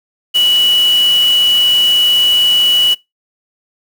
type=tone in noise; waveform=sine; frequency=2942 Hz; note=F#7; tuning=11 cents flat; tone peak=-8 dBFS; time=0.34-2.95 s; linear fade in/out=20 ms; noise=white; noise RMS=-25 dBFS; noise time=0.34-2.95 s; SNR=+14 dB; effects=noise-tail reverb RT60 0.2 s tail -23 dB re dry

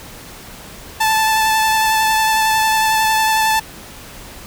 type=tone with vibrato; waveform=sawtooth; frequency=877 Hz; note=A5; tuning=6 cents flat; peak=-9 dBFS; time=1-3.6 s; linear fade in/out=10 ms; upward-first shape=sine; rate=11 Hz; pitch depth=15 cents each way; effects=pink hiss -36 dBFS RMS until 4.46 s

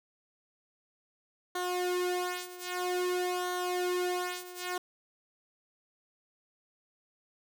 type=tone with flanger; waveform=sawtooth; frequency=360.1 Hz; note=F#4; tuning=47 cents flat; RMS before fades=-33 dBFS; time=1.55-4.78 s; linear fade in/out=5 ms; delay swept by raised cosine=0.39 to 2.79 ms; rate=0.51 Hz; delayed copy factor=-0.75; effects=none

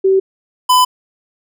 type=tone pair in turn; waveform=sine / square; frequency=383.7 / 1005 Hz; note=G4 / B5; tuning=-37 / +30 cents; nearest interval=octave + perfect fourth; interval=1667 cents; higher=second; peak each=-8 dBFS; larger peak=neither; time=0.04-0.2 / 0.69-0.85 s; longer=neither; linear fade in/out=10 ms; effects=none

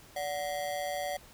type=ring-modulated tone; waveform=square; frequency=659.3 Hz; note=E5; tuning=in tune; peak=-30 dBFS; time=0.16-1.17 s; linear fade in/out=5 ms; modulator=79.6 Hz; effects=pink hiss -55 dBFS RMS until 1.33 s

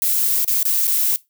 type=noise with dropouts; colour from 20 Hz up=violet; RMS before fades=-18 dBFS; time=0.02-1.16 s; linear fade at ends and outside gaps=0 ms; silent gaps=0.446-0.478 / 0.629-0.653 / 0.87-0.877 s; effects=noise-tail reverb RT60 0.2 s tail -20 dB re dry

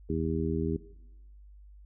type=harmonic tone; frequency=80.6 Hz; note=E2; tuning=38 cents flat; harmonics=1 / 2 / 3 / 4 / 5; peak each=-34 / -34 / -34 / -34 / -34 dBFS; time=0.09-0.77 s; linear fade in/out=10 ms; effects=noise-tail reverb RT60 0.9 s tail -17 dB re dry + added 50 Hz sine -49 dBFS peak until 1.85 s

